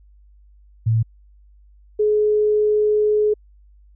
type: tone pair in turn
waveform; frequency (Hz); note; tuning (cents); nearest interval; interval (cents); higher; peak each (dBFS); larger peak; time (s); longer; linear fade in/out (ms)
sine; 112.3 / 422.9; A2 / G#4; +36 / +31; octave + major seventh; 2295; second; -14; neither; 0.86-1.03 / 1.99-3.34; second; 10
effects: added 50 Hz sine -47 dBFS peak until 3.95 s